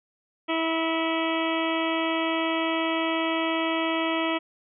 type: harmonic tone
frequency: 325.7 Hz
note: E4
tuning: 21 cents flat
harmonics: 1 / 2 / 3 / 4 / 6 / 7 / 8 / 9 / 10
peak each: -27 / -30 / -32 / -33 / -35 / -35 / -36 / -37 / -37 dBFS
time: 0.48-4.39 s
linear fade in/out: 20 ms
effects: none